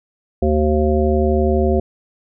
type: harmonic tone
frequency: 76 Hz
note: D#2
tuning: 40 cents flat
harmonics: 1 / 3 / 5 / 7 / 9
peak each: -17 / -20 / -18 / -22 / -23 dBFS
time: 0.42-1.8 s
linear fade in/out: 5 ms
effects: none